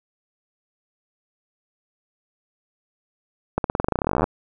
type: accelerating click train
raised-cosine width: 1 ms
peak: -6 dBFS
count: 24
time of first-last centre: 3.58-4.241 s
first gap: 62 ms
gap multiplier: 0.92
effects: none